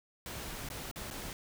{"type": "noise with dropouts", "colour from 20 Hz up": "pink", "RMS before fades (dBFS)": -42, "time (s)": [0.26, 1.33], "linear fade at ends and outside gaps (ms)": 1, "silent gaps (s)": [[0.688, 0.701], [0.913, 0.959], [1.103, 1.11]], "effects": []}